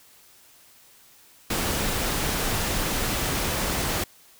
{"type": "noise", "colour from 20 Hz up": "pink", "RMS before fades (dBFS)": -26, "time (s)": [1.5, 4.04], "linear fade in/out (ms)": 5, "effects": ["white hiss -54 dBFS RMS until 4.39 s"]}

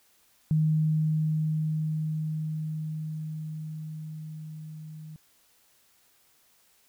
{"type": "tone with level ramp", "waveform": "sine", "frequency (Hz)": 155.8, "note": "D#3", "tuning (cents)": 3, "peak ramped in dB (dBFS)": [-20, -40], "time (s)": [0.51, 5.16], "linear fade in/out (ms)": 0, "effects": ["white hiss -64 dBFS RMS until 6.88 s"]}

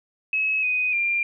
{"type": "tone with pitch steps", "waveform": "sine", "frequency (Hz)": [2572, 2498, 2388], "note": ["E7", "D#7", "D7"], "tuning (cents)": [-43, 6, 28], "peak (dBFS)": -20, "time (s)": [0.33, 1.23], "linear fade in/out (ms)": 2, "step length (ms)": 300, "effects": []}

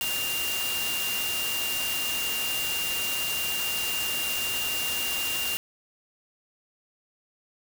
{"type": "tone in noise", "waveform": "sine", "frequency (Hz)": 2794, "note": "F7", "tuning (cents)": 0, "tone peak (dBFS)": -29, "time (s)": [0.01, 5.57], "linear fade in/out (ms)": 0, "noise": "white", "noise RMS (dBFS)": -31, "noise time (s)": [0.01, 5.57], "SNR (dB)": -1, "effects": []}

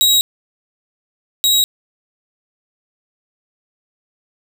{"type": "tone pair in turn", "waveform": "sawtooth", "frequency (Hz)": [3827, 3827], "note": ["A#7", "A#7"], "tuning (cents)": [45, 45], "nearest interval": "unison", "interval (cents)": 0, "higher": "neither", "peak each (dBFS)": [-7, -8], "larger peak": "first", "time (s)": [[0.01, 0.21], [1.44, 1.64]], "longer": "neither", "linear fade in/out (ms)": 0, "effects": ["8-bit"]}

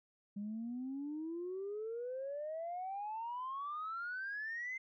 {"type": "exponential sweep", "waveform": "sine", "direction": "up", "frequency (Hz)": [199.9, 2093], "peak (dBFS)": -38, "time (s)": [0.36, 4.78], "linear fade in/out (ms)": 10, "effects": ["tanh soft clip ceiling -35 dBFS"]}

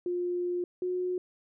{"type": "tone pair in turn", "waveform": "sine", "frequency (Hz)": [354.4, 362.9], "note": ["F4", "F#4"], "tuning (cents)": [25, -34], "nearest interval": "unison", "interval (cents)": 41, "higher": "second", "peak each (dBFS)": -28, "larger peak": "neither", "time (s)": [[0.06, 0.64], [0.82, 1.18]], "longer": "first", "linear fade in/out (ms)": 2, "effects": []}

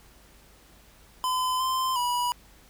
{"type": "tone with pitch steps", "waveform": "square", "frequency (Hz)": [1018, 1037, 975], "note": ["C6", "C6", "B5"], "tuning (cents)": [-48, -16, -23], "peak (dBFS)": -25, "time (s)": [1.24, 2.32], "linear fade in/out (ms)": 0, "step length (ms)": 360, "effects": ["added 50 Hz sine -57 dBFS peak until 2.69 s", "pink hiss -56 dBFS RMS until 2.69 s"]}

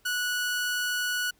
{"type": "tone", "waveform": "sawtooth", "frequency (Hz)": 1471, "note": "F#6", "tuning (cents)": -11, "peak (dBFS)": -23, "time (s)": [0.05, 1.31], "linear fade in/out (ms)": 10, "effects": ["pink hiss -65 dBFS RMS until 1.39 s"]}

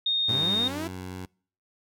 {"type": "tone", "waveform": "sine", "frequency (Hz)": 3693, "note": "A#7", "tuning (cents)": -17, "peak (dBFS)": -22, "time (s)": [0.06, 0.68], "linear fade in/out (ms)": 5}
{"type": "linear sweep", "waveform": "sawtooth", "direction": "up", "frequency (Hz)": [103.1, 340.7], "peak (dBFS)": -27, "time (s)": [0.28, 0.88], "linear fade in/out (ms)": 10}
{"type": "tone with pitch glide", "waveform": "15% pulse", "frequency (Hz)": [98.7, 92.09], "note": ["G2", "F#2"], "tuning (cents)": [12, -8], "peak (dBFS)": -29, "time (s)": [0.29, 1.26], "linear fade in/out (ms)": 10, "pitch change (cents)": -120, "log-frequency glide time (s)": [0.4, 0.74]}
{"effects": ["noise-tail reverb RT60 0.5 s tail -26 dB re dry"]}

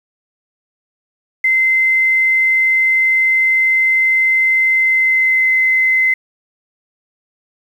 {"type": "tone with pitch glide", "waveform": "sine", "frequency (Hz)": [2069, 2055], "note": ["C7", "C7"], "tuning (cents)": [-20, -32], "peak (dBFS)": -10, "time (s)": [1.44, 6.14], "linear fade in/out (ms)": 5, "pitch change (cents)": -12, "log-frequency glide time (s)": [4.75, 5.5], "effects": ["7-bit"]}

